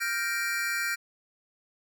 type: chord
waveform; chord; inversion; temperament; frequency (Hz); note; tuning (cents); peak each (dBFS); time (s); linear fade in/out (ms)
square; G minor seventh; third; equal; 1396.9 / 1568 / 1864.7 / 2349; F6 / G6 / Bb6 / D7; 0 / 0 / 0 / 0; -34; 0-0.96; 20
effects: none